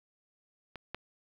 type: clicks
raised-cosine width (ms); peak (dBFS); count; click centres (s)
0.3; -26 / -20; 2; 0.757 / 0.946
effects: low-pass 4000 Hz 12 dB/octave + 9-bit